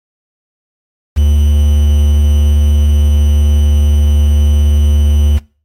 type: tone with quantisation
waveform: triangle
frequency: 73.42 Hz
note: D2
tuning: in tune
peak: -4 dBFS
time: 1.16-5.39 s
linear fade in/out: 20 ms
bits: 5
effects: noise-tail reverb RT60 0.4 s tail -23 dB re dry + AAC 48 kbps